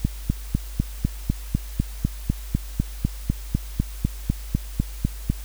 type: click train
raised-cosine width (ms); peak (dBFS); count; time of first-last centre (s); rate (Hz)
5; -7; 22; 0.05-5.3; 4
effects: added 50 Hz sine -32 dBFS peak until 5.44 s + white hiss -44 dBFS RMS until 5.44 s